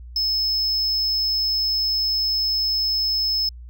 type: tone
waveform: triangle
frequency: 5210 Hz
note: E8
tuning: 21 cents flat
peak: -18 dBFS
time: 0.16-3.49 s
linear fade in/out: 2 ms
effects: added 60 Hz sine -36 dBFS peak until 3.69 s